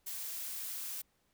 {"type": "noise", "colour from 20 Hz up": "blue", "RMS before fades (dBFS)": -41, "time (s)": [0.06, 1.02], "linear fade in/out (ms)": 10, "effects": ["pink hiss -75 dBFS RMS until 1.33 s"]}